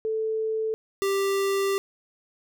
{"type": "tone pair in turn", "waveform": ["sine", "square"], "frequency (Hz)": [440, 393.1], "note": ["A4", "G4"], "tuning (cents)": [0, 5], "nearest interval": "major second", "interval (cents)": 195, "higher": "first", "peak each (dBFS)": [-24, -23], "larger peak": "second", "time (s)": [[0.05, 0.74], [1.02, 1.78]], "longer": "second", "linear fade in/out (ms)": 0, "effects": []}